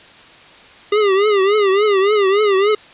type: tone with vibrato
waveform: square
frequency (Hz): 403.4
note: G4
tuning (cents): +50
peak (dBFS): -12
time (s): 0.92-2.75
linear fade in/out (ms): 5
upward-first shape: triangle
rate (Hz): 3.5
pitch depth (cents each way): 130
effects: white hiss -42 dBFS RMS until 2.93 s + resampled to 8000 Hz